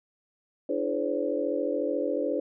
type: tone cluster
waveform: sine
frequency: 294.2 / 336.6 / 423.7 / 513 / 567 Hz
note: D4 / E4 / G#4 / C5 / C#5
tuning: +3 / +36 / +35 / -34 / +39 cents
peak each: -32 / -34 / -33 / -30 / -32 dBFS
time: 0.69-2.4 s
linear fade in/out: 5 ms
effects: none